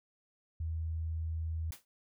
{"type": "tone", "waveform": "sine", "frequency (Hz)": 80.8, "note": "E2", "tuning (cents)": -34, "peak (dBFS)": -33, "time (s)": [0.6, 1.71], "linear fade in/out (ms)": 5}
{"type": "noise with exponential decay", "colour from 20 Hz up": "white", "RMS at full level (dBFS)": -42, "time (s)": [1.72, 1.85], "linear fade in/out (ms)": 1, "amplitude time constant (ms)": 27}
{"effects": []}